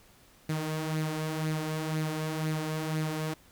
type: tone with flanger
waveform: sawtooth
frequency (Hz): 156.4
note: D#3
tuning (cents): +9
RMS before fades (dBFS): -32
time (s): 0.49-3.34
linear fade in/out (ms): 5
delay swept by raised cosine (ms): 0.45 to 4.65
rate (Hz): 2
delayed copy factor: +0.5
effects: pink hiss -59 dBFS RMS until 3.51 s